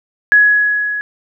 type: tone with level ramp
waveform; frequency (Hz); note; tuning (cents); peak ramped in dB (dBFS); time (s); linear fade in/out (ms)
sine; 1679; G#6; +18; -4 to -18; 0.32-1.01; 0
effects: none